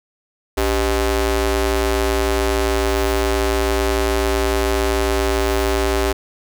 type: ring-modulated tone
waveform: sawtooth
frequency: 224.9 Hz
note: A3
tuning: 38 cents sharp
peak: -9 dBFS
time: 0.57-6.13 s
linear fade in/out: 10 ms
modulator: 166 Hz
effects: none